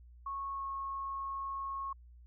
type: tone with pitch glide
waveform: sine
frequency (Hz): 1100 to 1093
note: C#6 to C#6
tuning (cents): -14 to -25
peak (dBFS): -36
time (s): 0.26-1.93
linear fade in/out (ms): 5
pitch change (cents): -11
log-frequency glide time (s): 0.52-0.64
effects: added 60 Hz sine -53 dBFS peak until 2.26 s